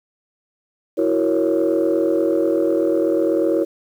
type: chord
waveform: sine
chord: F# dominant seventh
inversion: third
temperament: equal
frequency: 329.6 / 370 / 466.2 / 554.4 Hz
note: E4 / F#4 / A#4 / C#5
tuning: 0 / 0 / 0 / 0 cents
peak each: -18 / -21 / -21 / -20 dBFS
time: 0.97-3.65 s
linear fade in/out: 20 ms
effects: tanh soft clip ceiling -9 dBFS + 8-bit